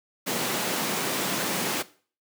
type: high-pass noise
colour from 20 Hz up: pink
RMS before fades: -28 dBFS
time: 0.26-1.83 s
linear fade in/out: 20 ms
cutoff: 170 Hz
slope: 24 dB/octave
effects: noise-tail reverb RT60 0.4 s tail -17 dB re dry